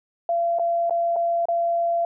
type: tone with dropouts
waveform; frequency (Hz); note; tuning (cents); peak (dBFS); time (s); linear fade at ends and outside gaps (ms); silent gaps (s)
sine; 682; F5; -41; -19; 0.29-2.05; 2; 0.587-0.595 / 0.897-0.907 / 1.16-1.164 / 1.455-1.485
effects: none